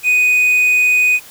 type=tone with quantisation; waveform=triangle; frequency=2489 Hz; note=D#7; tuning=in tune; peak=-8 dBFS; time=0.03-1.2 s; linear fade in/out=50 ms; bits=6; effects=white hiss -39 dBFS RMS until 1.3 s